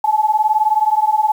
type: beating tone pair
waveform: sine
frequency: 850 / 869 Hz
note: G#5 / A5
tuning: +40 / -22 cents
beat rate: 19 Hz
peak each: -15 dBFS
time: 0.04-1.32 s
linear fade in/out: 5 ms
effects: 7-bit